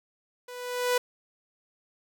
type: tone with level ramp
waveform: sawtooth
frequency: 493.9 Hz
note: B4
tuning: in tune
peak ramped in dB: -37 to -17 dBFS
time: 0.48-0.98 s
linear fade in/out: 5 ms
effects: none